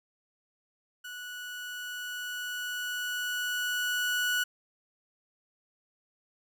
30% pulse tone with level ramp, 1472 Hz, F#6, 9 cents flat, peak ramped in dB -37 to -23 dBFS, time 1.04-4.44 s, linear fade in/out 10 ms, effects none

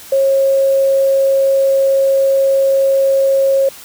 sine tone with quantisation, 543 Hz, C#5, 36 cents flat, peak -9 dBFS, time 0.12-3.69 s, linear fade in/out 5 ms, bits 6, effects white hiss -36 dBFS RMS until 3.84 s

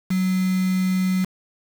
sine tone with quantisation, 186 Hz, F#3, 9 cents sharp, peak -18 dBFS, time 0.1-1.25 s, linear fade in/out 10 ms, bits 5, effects none

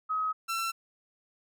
sine / sawtooth tone pair in turn, 1270 / 1345.5 Hz, D#6 / E6, +35 / +35 cents, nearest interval minor second, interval 100 cents, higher second, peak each -27 / -26 dBFS, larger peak second, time 0.09-0.33 / 0.48-0.72 s, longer neither, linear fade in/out 20 ms, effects none

